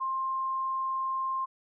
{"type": "tone", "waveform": "sine", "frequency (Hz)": 1057, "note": "C6", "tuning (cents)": 17, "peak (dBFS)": -28, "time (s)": [0, 1.46], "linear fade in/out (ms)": 20, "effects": []}